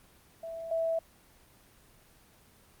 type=tone pair in turn; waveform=sine; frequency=659.3 / 656.3 Hz; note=E5 / E5; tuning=0 / -8 cents; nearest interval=unison; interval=8 cents; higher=first; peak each=-37 / -27 dBFS; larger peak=second; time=0.43-0.71 / 0.71-0.99 s; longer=neither; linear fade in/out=5 ms; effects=pink hiss -60 dBFS RMS until 2.8 s + Opus 24 kbps